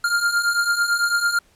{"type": "beating tone pair", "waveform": "square", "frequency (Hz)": [1396.9, 1405.9], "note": ["F6", "F6"], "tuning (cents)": [0, 11], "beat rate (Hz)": 9, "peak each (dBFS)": [-24, -20], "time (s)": [0.04, 1.39], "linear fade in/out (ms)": 5, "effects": ["pink hiss -58 dBFS RMS until 1.55 s", "low-pass 12000 Hz 12 dB/octave"]}